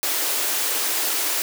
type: high-pass noise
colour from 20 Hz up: white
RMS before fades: -23 dBFS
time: 0.03-1.42 s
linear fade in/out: 0 ms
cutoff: 270 Hz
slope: 96 dB/octave
effects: none